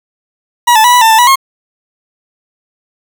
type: tone with pitch steps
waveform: 40% pulse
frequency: 963 / 875 / 977 / 983 / 894 / 885 / 975 / 1078 Hz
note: B5 / A5 / B5 / B5 / A5 / A5 / B5 / C#6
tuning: -44 / -10 / -19 / -8 / +27 / +10 / -23 / -49 cents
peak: -3 dBFS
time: 0.67-1.358 s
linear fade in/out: 10 ms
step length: 86 ms
effects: 7-bit